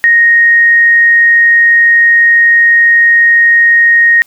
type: tone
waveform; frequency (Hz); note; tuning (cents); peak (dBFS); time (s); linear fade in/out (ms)
sine; 1866; A#6; +1; -3; 0.04-4.22; 0
effects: white hiss -48 dBFS RMS until 4.26 s